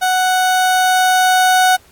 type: tone with level ramp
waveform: 30% pulse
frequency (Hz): 741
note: F#5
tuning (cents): +2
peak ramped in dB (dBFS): -10 to -6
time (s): 0.01-1.77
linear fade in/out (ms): 20
effects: pink hiss -49 dBFS RMS until 1.91 s + AAC 64 kbps